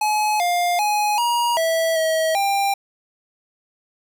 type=tone with pitch steps; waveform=square; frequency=849 / 704 / 837 / 951 / 654 / 641 / 794 Hz; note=G#5 / F5 / G#5 / A#5 / E5 / E5 / G5; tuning=+38 / +14 / +13 / +34 / -14 / -49 / +22 cents; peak=-18 dBFS; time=0.01-2.74 s; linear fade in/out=5 ms; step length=390 ms; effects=9-bit